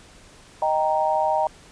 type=chord; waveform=sine; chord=Eb major; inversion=none; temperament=equal; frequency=622.3 / 784 / 932.3 Hz; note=Eb5 / G5 / Bb5; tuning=0 / 0 / 0 cents; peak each=-23 dBFS; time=0.62-1.47 s; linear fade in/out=2 ms; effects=pink hiss -49 dBFS RMS until 1.71 s + resampled to 22050 Hz